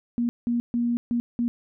sine tone bursts at uneven times, 237.9 Hz, A#3, 35 cents sharp, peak -21 dBFS, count 5, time 0.18-0.29 / 0.47-0.6 / 0.74-0.97 / 1.11-1.2 / 1.39-1.48 s, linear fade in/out 0 ms, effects none

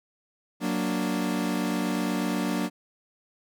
40% pulse chord, Gb augmented, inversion none, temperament equal, 185 / 233.1 / 293.7 Hz, Gb3 / Bb3 / D4, 0 / 0 / 0 cents, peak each -29 dBFS, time 0.6-2.7 s, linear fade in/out 50 ms, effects none

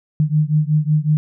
sine beating tone pair, 150.1 / 155.5 Hz, D3 / D#3, +38 / -1 cents, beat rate 5.4 Hz, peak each -16 / -17 dBFS, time 0.2-1.17 s, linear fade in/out 0 ms, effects none

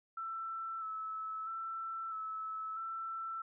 sine tone with vibrato, 1318.5 Hz, E6, in tune, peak -38 dBFS, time 0.17-3.42 s, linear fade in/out 5 ms, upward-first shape square, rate 0.77 Hz, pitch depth 21 cents each way, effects none

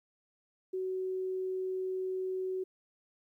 sine tone, 374.2 Hz, F#4, 20 cents sharp, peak -32 dBFS, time 0.73-2.64 s, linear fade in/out 10 ms, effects 12-bit

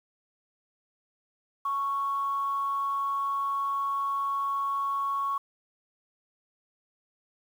sine tone with amplitude modulation, 1108.7 Hz, C#6, in tune, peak -24 dBFS, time 1.65-5.38 s, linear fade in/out 5 ms, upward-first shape sine, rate 244 Hz, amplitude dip 35%, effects tanh soft clip ceiling -20 dBFS + 9-bit

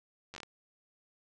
slowing click train, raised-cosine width 0.2 ms, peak -27 dBFS, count 6, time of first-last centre 0.34-0.432 s, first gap 10 ms, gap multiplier 1.31, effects resampled to 22050 Hz

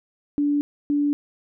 sine tone pair in turn, 290 / 290 Hz, D4 / D4, -22 / -22 cents, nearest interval unison, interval 0 cents, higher neither, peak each -18 dBFS, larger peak neither, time 0.38-0.61 / 0.9-1.13 s, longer neither, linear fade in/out 0 ms, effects none

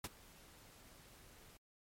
pink noise with ADSR envelope, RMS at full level -40 dBFS, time 0.04-1.57 s, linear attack 3 ms, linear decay 34 ms, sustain -21 dB, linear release 3 ms, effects MP3 64 kbps

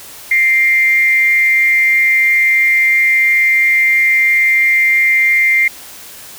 sine tone with amplitude modulation, 2099 Hz, C7, 5 cents sharp, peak -6 dBFS, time 0.31-5.68 s, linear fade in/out 5 ms, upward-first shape sine, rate 261 Hz, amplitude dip 45%, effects white hiss -34 dBFS RMS until 6.38 s

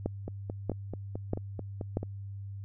two click trains, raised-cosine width 2 ms, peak -23 / -16 dBFS, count 9 / 4, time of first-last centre 0.28-2.031 / 0.06-1.971 s, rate 4.57 / 1.57 Hz, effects added 99 Hz sine -38 dBFS peak until 2.64 s

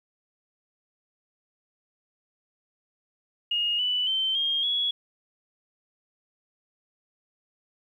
sine tone with pitch steps, 2858 / 2976 / 3099 / 3227 / 3360 Hz, F7 / F#7 / G7 / G7 / G#7, +39 / +9 / -21 / +50 / +19 cents, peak -23 dBFS, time 3.51-4.91 s, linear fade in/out 5 ms, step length 280 ms, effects 10-bit

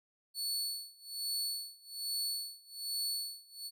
sawtooth tone with tremolo, 4435 Hz, C#8, in tune, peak -30 dBFS, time 0.34-3.71 s, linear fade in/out 50 ms, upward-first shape sine, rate 1.2 Hz, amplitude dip 95%, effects none

